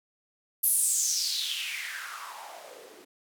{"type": "noise with band-pass filter sweep", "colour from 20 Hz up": "blue", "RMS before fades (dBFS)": -31, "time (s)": [0.63, 3.05], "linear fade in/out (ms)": 10, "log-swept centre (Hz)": [12000, 330], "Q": 5.1, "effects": []}